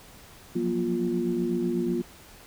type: tone cluster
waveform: sine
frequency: 176 / 184.1 / 238.1 / 350.5 Hz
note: F3 / F#3 / A#3 / F4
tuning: +14 / -8 / +37 / +6 cents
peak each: -33 / -32 / -28 / -27 dBFS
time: 0.55-2.02 s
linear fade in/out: 10 ms
effects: tanh soft clip ceiling -14 dBFS + pink hiss -50 dBFS RMS until 2.46 s